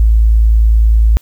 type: tone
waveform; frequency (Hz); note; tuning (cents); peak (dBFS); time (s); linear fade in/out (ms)
sine; 55; A1; 0; -5; 0-1.17; 0
effects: white hiss -50 dBFS RMS until 1.21 s